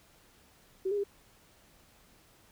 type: tone with pitch steps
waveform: sine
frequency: 380.1 / 410.9 / 401.5 Hz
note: F#4 / G#4 / G4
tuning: +47 / -18 / +41 cents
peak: -28 dBFS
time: 0.85-1.039 s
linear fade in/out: 10 ms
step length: 63 ms
effects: pink hiss -62 dBFS RMS until 2.51 s